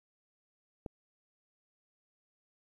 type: click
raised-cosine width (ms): 2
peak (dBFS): -26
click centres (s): 0.862
effects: 11-bit